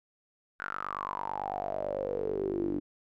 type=tone with band-pass filter sweep; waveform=sawtooth; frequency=49 Hz; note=G1; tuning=in tune; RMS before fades=-34 dBFS; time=0.59-2.8 s; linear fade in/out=20 ms; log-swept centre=1500 to 300 Hz; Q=9.7; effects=none